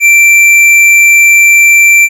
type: tone with tanh clipping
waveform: sine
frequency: 2349 Hz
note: D7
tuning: in tune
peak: -3 dBFS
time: 0-2.09 s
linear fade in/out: 50 ms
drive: 11 dB
effects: none